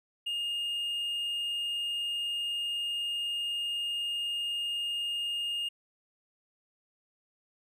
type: tone with hard clipping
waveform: sine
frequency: 2836 Hz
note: F7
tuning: 26 cents sharp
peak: -31 dBFS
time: 0.26-5.69 s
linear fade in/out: 10 ms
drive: 2 dB
effects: none